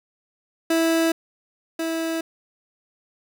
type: tone pair in turn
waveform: 30% pulse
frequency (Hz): 328 / 326.7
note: E4 / E4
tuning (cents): -9 / -15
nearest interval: unison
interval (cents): 6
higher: first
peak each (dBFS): -15 / -21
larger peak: first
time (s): 0.7-1.12 / 1.79-2.21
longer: neither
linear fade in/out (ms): 5
effects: none